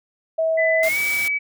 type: tone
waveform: sine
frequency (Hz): 646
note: E5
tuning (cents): -35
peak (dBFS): -17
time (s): 0.38-0.89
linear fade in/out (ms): 10
type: tone with pitch glide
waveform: sine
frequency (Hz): 2001 to 2285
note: B6 to D7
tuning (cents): +22 to -48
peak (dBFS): -19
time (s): 0.57-1.39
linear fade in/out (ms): 20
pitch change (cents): +230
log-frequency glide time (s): 0.8-0.98
type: noise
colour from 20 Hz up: white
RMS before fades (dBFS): -30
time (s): 0.83-1.28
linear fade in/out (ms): 2
effects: none